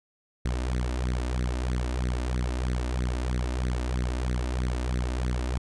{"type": "tone with flanger", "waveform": "sawtooth", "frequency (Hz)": 62, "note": "B1", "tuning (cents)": 7, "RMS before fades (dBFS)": -28, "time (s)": [0.45, 5.58], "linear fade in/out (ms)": 5, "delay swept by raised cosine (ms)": [0.49, 3.39], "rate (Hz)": 3.1, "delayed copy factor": 0.8, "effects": ["resampled to 22050 Hz"]}